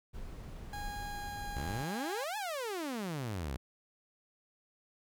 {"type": "noise", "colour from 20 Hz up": "brown", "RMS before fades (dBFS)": -44, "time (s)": [0.13, 1.84], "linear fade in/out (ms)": 20}
{"type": "tone with pitch glide", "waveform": "30% pulse", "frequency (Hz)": [821, 815.3], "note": ["G#5", "G#5"], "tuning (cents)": [-20, -32], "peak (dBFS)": -38, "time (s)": [0.73, 2.24], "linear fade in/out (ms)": 2, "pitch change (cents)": -12, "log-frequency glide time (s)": [0.95, 1.67]}
{"type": "exponential two-way sweep", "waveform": "sawtooth", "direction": "up then down", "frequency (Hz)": [59.5, 880, 59.5], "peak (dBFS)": -32, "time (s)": [1.56, 3.57], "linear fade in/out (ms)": 10, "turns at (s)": 2.37}
{"effects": []}